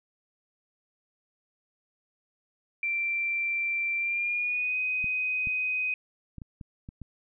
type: tone with pitch glide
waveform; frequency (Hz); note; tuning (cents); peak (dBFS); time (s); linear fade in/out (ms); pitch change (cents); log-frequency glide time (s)
sine; 2353 to 2507; D7 to D#7; +3 to +12; -26; 2.83-5.94; 2; +109; 3.97-4.77
type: clicks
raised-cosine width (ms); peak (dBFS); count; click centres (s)
5; -28; 7; 5.043 / 5.472 / 6.383 / 6.418 / 6.612 / 6.889 / 7.017
effects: none